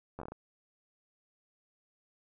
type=slowing click train; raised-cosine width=1 ms; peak=-28 dBFS; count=7; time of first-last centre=0.19-0.32 s; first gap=11 ms; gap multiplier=1.27; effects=none